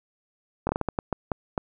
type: slowing click train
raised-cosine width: 1 ms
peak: -11 dBFS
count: 10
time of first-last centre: 0.67-1.578 s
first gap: 21 ms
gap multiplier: 1.37
effects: none